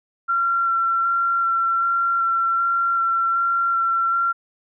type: tone with vibrato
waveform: sine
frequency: 1364 Hz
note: F6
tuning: 41 cents flat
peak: -17 dBFS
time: 0.28-4.33 s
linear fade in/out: 20 ms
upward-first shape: square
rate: 1.3 Hz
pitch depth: 10 cents each way
effects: none